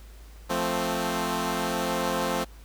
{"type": "chord", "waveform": "10% pulse", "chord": "F major", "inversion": "none", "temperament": "equal", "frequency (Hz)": [174.61, 220, 261.6], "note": ["F3", "A3", "C4"], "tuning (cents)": [0, 0, 0], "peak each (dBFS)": -22, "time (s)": [0.49, 2.45], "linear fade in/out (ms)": 20, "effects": ["added 53 Hz sine -44 dBFS peak until 2.64 s", "pink hiss -55 dBFS RMS until 2.64 s"]}